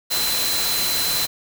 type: tone in noise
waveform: sine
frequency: 4058 Hz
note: B7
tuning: 46 cents sharp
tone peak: -23 dBFS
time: 0.1-1.27 s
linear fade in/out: 20 ms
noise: white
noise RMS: -23 dBFS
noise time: 0.1-1.27 s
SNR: -3 dB
effects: none